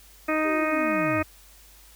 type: harmonic tone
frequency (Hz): 311.1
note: D#4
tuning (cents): 0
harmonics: 1 / 2 / 3 / 4 / 5 / 6 / 7 / 8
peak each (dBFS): -26 / -27 / -38 / -29 / -36 / -33 / -35 / -32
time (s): 0.28-1.23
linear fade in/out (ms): 10
type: linear sweep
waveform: sine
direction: down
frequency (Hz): 412.9 to 79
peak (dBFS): -32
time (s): 0.44-1.24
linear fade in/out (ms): 20
effects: added 50 Hz sine -53 dBFS peak until 1.95 s + white hiss -53 dBFS RMS until 1.95 s